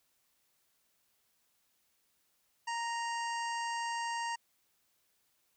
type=harmonic tone with a mistuned harmonic; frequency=932.3 Hz; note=A#5; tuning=in tune; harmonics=1 / 2 / 3 / 5 / 6 / 7 / 8 / 9; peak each=-35 / -41 / -45 / -49 / -51 / -52 / -53 / -54 dBFS; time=2.67-4.36 s; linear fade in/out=10 ms; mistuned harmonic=7; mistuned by=-17 cents; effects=white hiss -75 dBFS RMS until 5.56 s